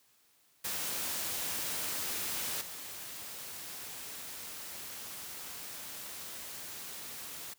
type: noise with level steps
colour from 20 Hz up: white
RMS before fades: -36 / -44 dBFS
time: 0.64-7.54 s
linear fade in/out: 10 ms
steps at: 2.61 s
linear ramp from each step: 2 ms
effects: white hiss -68 dBFS RMS until 7.58 s + high-pass 60 Hz 12 dB/octave